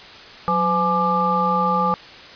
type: harmonic tone with a mistuned harmonic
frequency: 169.6 Hz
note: E3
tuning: 50 cents sharp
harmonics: 1 / 3 / 5 / 7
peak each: -24 / -25 / -22 / -19 dBFS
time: 0.48-1.94 s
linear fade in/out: 0 ms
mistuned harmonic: 1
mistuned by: +130 cents
effects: white hiss -40 dBFS RMS until 2.35 s + resampled to 11025 Hz